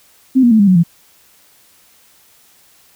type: tone with pitch steps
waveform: sine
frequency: 261.2 / 239.5 / 219.6 / 201.4 / 184.7 / 169.37 Hz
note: C4 / A#3 / A3 / G3 / F#3 / E3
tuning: -3 / +47 / -3 / +47 / -3 / +47 cents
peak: -6 dBFS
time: 0.35-0.836 s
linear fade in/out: 20 ms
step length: 81 ms
effects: white hiss -50 dBFS RMS until 2.95 s